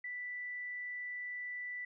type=tone; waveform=sine; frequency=1975.5 Hz; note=B6; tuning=in tune; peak=-39 dBFS; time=0.04-1.85 s; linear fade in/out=5 ms; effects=none